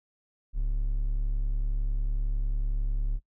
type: tone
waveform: triangle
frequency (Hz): 35.5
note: C#1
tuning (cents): +42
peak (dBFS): -23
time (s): 0.53-3.2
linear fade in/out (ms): 50
effects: noise-tail reverb RT60 0.1 s tail -19 dB re dry